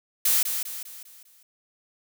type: noise with echo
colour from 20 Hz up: blue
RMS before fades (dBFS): -21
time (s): 0.25-0.43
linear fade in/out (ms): 5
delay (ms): 200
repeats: 5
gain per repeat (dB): -7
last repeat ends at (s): 1.43
effects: none